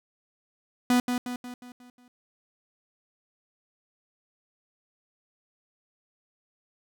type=tone with echo; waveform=45% pulse; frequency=246.9 Hz; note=B3; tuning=in tune; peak=-19 dBFS; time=0.9-1 s; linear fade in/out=2 ms; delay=180 ms; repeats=6; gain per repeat=-6 dB; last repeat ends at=2.08 s; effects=none